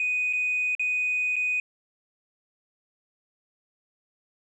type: tone with dropouts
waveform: sine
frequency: 2490 Hz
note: D#7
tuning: 1 cent sharp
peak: -22 dBFS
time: 0-1.6 s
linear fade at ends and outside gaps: 2 ms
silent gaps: 0.328-0.333 / 0.751-0.795 / 1.358-1.364 s
effects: tanh soft clip ceiling -19 dBFS